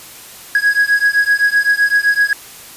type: beating tone pair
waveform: triangle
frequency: 1655 / 1662.8 Hz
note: G#6 / G#6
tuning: -6 / +2 cents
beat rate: 7.8 Hz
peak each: -12 dBFS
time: 0.55-2.33 s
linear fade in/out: 2 ms
effects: white hiss -36 dBFS RMS until 2.76 s + resampled to 32000 Hz